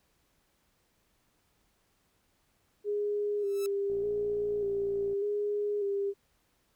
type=tone with vibrato; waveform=sine; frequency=406 Hz; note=G#4; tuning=39 cents flat; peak=-28 dBFS; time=2.84-6.14 s; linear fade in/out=50 ms; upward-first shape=square; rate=0.84 Hz; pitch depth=30 cents each way
type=tone with exponential growth; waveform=5% pulse; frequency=1312 Hz; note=E6; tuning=9 cents flat; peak=-27 dBFS; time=3.37-3.66 s; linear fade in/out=0 ms; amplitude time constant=62 ms
type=click train; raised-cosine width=2 ms; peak=-36 dBFS; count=72; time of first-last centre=3.9-5.131 s; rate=57.7 Hz
effects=pink hiss -72 dBFS RMS until 6.75 s